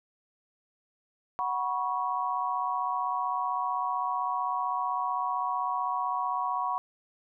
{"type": "chord", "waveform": "sine", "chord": "F# suspended fourth", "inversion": "none", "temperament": "equal with one note detuned", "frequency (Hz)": [740, 973, 1108.7], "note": ["F#5", "B5", "C#6"], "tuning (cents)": [0, -26, 0], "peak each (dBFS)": [-33, -31, -31], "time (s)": [1.39, 6.78], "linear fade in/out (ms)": 0, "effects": []}